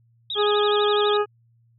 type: tone with vibrato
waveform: sine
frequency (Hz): 3517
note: A7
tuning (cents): -1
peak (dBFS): -26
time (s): 0.3-1.17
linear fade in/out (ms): 2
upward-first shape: sine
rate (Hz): 12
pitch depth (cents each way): 160
type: harmonic tone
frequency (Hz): 415.3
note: G#4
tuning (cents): 0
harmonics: 1 / 2 / 3 / 4 / 6 / 7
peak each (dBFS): -19 / -28 / -25 / -34 / -39 / -42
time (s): 0.35-1.26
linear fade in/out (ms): 50
effects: added 116 Hz sine -57 dBFS peak until 1.78 s